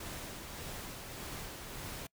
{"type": "noise with tremolo", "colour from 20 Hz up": "pink", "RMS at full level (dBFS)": -43, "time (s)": [0, 2.07], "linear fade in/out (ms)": 5, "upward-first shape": "sine", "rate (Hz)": 1.7, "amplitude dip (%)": 30, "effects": ["noise-tail reverb RT60 0.1 s tail -25 dB re dry"]}